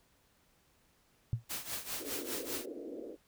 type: tone with exponential decay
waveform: sine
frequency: 116.54 Hz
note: A#2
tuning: in tune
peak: -25 dBFS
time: 1.33-1.44 s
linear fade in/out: 0 ms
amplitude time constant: 23 ms
type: noise with tremolo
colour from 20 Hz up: white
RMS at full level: -37 dBFS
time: 1.49-2.66 s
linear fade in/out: 20 ms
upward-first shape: triangle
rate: 5 Hz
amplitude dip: 85%
type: band-pass noise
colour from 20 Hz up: pink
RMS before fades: -44 dBFS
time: 1.98-3.17 s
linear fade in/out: 50 ms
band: 270 to 540 Hz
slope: 48 dB/octave
effects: pink hiss -70 dBFS RMS until 3.27 s